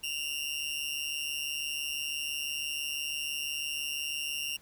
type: tone with amplitude modulation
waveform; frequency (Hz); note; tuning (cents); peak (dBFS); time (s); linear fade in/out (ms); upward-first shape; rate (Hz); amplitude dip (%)
sawtooth; 2794; F7; 0; -26; 0.03-4.57; 10; sine; 146; 75
effects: pink hiss -60 dBFS RMS until 4.61 s